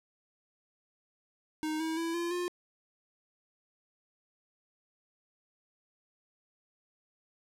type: tone with pitch steps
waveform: square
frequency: 310.6 / 321 / 331.7 / 342.8 / 354.3 Hz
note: D#4 / E4 / E4 / F4 / F4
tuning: -3 / -46 / +11 / -32 / +25 cents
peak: -32 dBFS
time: 1.63-2.48 s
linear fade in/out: 0 ms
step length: 170 ms
effects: low-pass 12000 Hz 12 dB/octave